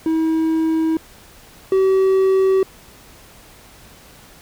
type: tone pair in turn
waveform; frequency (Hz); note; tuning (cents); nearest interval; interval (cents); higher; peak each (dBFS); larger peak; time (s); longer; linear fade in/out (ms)
triangle; 321.3 / 382.1; E4 / G4; -44 / -44; minor third; 300; second; -13 / -10; second; 0.06-0.97 / 1.72-2.63; neither; 2
effects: pink hiss -45 dBFS RMS until 4.41 s